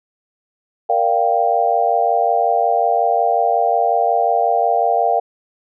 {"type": "chord", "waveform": "sine", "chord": "G minor seventh", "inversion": "first", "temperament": "equal", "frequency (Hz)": [466.2, 587.3, 698.5, 784], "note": ["Bb4", "D5", "F5", "G5"], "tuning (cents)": [0, 0, 0, 0], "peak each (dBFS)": [-21, -22, -16, -18], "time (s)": [0.89, 5.2], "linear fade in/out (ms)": 10, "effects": []}